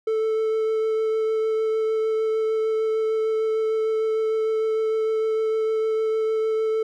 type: tone with vibrato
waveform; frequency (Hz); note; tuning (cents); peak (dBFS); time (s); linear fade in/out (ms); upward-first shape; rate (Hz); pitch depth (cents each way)
triangle; 440; A4; 0; -18; 0.07-6.83; 5; triangle; 6.6; 11
effects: none